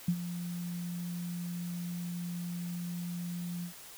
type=tone with ADSR envelope; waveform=sine; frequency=174.61 Hz; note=F3; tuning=in tune; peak=-23 dBFS; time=0.08-3.73 s; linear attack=5 ms; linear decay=65 ms; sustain=-12 dB; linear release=93 ms; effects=white hiss -50 dBFS RMS until 3.97 s